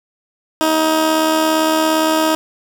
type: tone with amplitude modulation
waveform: 15% pulse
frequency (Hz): 316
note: D#4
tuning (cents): +27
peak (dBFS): -5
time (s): 0.61-2.35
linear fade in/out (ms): 0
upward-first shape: sine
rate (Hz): 77.5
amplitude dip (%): 35
effects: none